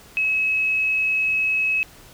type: tone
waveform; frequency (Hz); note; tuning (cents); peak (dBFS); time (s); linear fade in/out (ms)
sine; 2570; E7; -45; -18; 0.17-1.83; 0
effects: pink hiss -47 dBFS RMS until 2.13 s